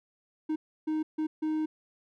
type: tone bursts at uneven times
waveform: triangle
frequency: 311.1 Hz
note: D#4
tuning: in tune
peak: -25 dBFS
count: 4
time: 0.49-0.56 / 0.87-1.03 / 1.18-1.27 / 1.42-1.66 s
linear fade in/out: 10 ms
effects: none